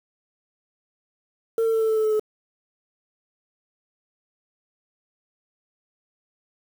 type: tone with pitch steps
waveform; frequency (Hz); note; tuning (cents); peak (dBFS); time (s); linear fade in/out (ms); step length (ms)
sine; 453.8 / 450.1 / 446.5 / 442.9 / 439.4 / 435.8 / 432.3 / 428.8; A#4 / A4 / A4 / A4 / A4 / A4 / A4 / A4; -47 / +39 / +25 / +11 / -2 / -17 / -31 / -45; -16; 1.58-2.196; 2; 77
effects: tanh soft clip ceiling -17 dBFS + 7-bit